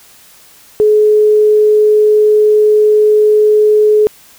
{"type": "tone", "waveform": "sine", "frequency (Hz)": 424.8, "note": "G#4", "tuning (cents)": 39, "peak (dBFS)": -5, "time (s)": [0.8, 4.07], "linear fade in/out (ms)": 0, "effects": ["white hiss -42 dBFS RMS until 4.38 s"]}